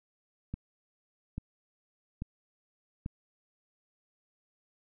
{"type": "click train", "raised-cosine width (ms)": 5, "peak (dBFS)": -23, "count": 4, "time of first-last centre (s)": [0.54, 3.061], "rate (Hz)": 1.19, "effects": []}